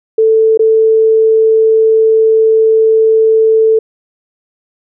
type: tone with dropouts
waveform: sine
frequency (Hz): 442.6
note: A4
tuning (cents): +10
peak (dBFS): -5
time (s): 0.18-3.79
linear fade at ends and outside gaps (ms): 5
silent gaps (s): 0.575-0.593
effects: none